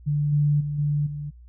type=tone with level steps; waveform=sine; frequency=146.83 Hz; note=D3; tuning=in tune; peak=-20 / -17 / -25 / -20 / -29 dBFS; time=0.06-1.31 s; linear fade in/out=20 ms; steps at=0.32 / 0.6 / 0.78 / 1.06 s; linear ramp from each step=10 ms; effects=added 60 Hz sine -44 dBFS peak until 1.48 s